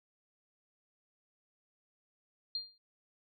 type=tone with exponential decay; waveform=sine; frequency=4200 Hz; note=C8; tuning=6 cents sharp; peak=-31 dBFS; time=2.55-2.78 s; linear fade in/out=2 ms; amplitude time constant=48 ms; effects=none